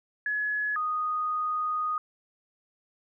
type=tone pair in turn; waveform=sine; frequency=1695 / 1240 Hz; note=G#6 / D#6; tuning=+35 / -6 cents; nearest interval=perfect fourth; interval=541 cents; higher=first; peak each=-26 dBFS; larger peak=neither; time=0.26-0.76 / 0.76-1.98 s; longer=second; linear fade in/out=2 ms; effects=none